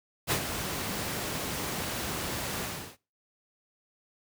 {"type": "noise with ADSR envelope", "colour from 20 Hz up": "pink", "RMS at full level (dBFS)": -25, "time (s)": [0.27, 2.97], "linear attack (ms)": 41, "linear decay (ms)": 81, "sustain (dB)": -8, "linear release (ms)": 350, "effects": ["noise-tail reverb RT60 0.3 s tail -21 dB re dry", "high-pass 80 Hz 12 dB/octave"]}